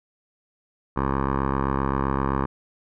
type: tone with low-pass filter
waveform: 10% pulse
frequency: 67.7 Hz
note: C#2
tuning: 40 cents flat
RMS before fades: -24 dBFS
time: 0.96-2.46 s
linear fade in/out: 10 ms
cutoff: 1200 Hz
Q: 3.5
effects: none